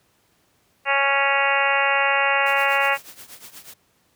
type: harmonic tone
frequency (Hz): 277.2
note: C#4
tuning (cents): 0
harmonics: 2 / 3 / 4 / 5 / 6 / 7 / 8 / 9 / 10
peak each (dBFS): -26 / -24 / -26 / -26 / -27 / -24 / -27 / -27 / -26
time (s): 0.85-2.98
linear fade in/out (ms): 50
type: noise with tremolo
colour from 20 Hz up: white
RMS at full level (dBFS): -39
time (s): 2.46-3.74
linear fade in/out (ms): 5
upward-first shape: triangle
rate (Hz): 8.3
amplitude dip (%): 85
effects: pink hiss -63 dBFS RMS until 4.15 s + high-pass 80 Hz 12 dB/octave

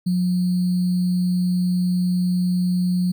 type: tone with sample-and-hold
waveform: sine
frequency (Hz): 180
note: F#3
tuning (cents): -47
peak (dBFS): -17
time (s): 0.06-3.12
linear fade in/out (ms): 10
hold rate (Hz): 4410
effects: none

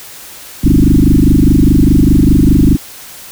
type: tone with frequency modulation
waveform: sine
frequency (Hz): 164.81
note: E3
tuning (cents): 0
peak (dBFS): -4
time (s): 0.63-2.77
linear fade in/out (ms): 20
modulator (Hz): 24.9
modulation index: 6
effects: white hiss -32 dBFS RMS until 3.31 s

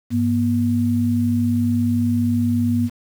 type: tone pair together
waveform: sine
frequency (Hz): 101.02 / 240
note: G#2 / B3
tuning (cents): -47 / -49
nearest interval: octave + minor third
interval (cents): 1498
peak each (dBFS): -21 / -17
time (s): 0.1-2.9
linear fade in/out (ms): 50
effects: 7-bit

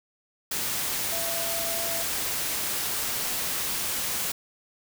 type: tone in noise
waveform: sine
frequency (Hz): 670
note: E5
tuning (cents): +28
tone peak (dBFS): -34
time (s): 1.12-2.03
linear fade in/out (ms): 5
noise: white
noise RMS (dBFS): -29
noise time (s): 0.51-4.32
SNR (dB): -8
effects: none

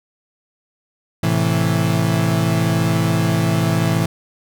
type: chord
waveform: 35% pulse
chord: A minor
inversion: none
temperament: equal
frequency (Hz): 110 / 130.81 / 164.81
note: A2 / C3 / E3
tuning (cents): 0 / 0 / 0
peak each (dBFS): -18 / -21 / -16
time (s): 1.23-4.06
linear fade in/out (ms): 5
effects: none

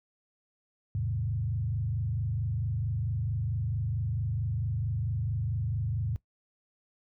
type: tone with frequency modulation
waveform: sine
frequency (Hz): 110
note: A2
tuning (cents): 0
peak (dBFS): -28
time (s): 0.95-6.16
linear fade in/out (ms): 0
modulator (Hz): 24.5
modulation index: 1.2
effects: noise-tail reverb RT60 0.1 s tail -18 dB re dry

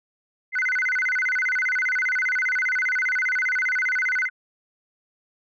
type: tone with vibrato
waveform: sine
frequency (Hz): 1760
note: A6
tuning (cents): 0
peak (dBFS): -19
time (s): 0.52-4.3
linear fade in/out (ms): 50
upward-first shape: square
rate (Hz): 15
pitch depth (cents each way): 280
effects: tanh soft clip ceiling -17 dBFS

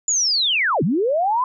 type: linear two-way sweep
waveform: sine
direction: down then up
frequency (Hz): 7060 to 133 to 1043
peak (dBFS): -16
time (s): 0.08-1.44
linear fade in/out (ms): 2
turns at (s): 0.83
effects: none

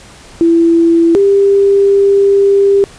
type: tone pair in turn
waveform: sine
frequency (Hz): 334.2 / 397.4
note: E4 / G4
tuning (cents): +24 / +24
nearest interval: minor third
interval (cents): 300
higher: second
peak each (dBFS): -5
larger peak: neither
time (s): 0.41-1.15 / 1.15-2.84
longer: second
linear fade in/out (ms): 0
effects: pink hiss -37 dBFS RMS until 2.98 s + resampled to 22050 Hz

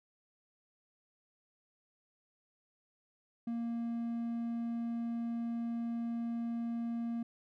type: tone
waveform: triangle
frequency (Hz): 233.1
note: A#3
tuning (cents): 0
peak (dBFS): -32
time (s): 3.47-7.23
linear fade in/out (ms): 5
effects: none

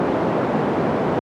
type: band-pass noise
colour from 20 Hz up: pink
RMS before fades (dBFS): -20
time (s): 0-1.19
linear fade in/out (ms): 0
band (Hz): 190 to 810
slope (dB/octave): 12
effects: high-pass 100 Hz 12 dB/octave + AAC 64 kbps

